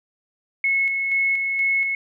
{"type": "tone with tremolo", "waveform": "sine", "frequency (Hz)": 2187, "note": "C#7", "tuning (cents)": -24, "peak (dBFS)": -17, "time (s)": [0.64, 1.95], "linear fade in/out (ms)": 2, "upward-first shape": "square", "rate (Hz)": 2.1, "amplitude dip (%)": 35, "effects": []}